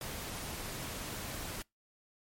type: noise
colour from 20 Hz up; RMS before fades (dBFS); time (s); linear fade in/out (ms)
pink; -41; 0.01-1.62; 2
effects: noise-tail reverb RT60 0.2 s tail -26 dB re dry + MP3 64 kbps